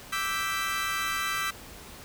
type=chord; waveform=30% pulse; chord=E minor seventh; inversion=third; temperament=equal; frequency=1174.7 / 1318.5 / 1568 / 1975.5 Hz; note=D6 / E6 / G6 / B6; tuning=0 / 0 / 0 / 0 cents; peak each=-31 dBFS; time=0.12-1.51 s; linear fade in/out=10 ms; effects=pink hiss -46 dBFS RMS until 2.04 s